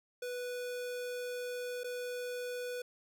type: tone with dropouts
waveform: square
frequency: 493 Hz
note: B4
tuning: 3 cents flat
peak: -38 dBFS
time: 0.22-2.82 s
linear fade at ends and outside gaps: 5 ms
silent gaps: 1.835-1.842 s
effects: none